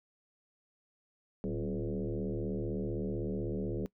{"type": "tone with frequency modulation", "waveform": "sine", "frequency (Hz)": 115.7, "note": "A#2", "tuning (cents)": -13, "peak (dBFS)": -32, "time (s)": [1.44, 3.86], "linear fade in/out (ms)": 0, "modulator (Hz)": 75.9, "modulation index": 5, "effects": ["noise-tail reverb RT60 0.1 s tail -22 dB re dry"]}